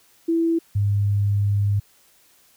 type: tone pair in turn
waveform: sine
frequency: 331.3 / 101.5 Hz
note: E4 / G#2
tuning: +9 / -39 cents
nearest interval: octave + minor sixth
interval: 2048 cents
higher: first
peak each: -17 dBFS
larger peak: neither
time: 0.28-0.59 / 0.75-1.8 s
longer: second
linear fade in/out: 10 ms
effects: white hiss -57 dBFS RMS until 2.56 s